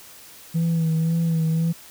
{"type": "tone with vibrato", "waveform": "sine", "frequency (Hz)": 163.7, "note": "E3", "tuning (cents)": -12, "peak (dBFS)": -16, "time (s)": [0.54, 1.73], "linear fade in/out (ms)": 20, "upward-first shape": "sine", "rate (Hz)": 1.9, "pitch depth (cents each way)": 35, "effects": ["tanh soft clip ceiling -17 dBFS", "white hiss -45 dBFS RMS until 1.9 s"]}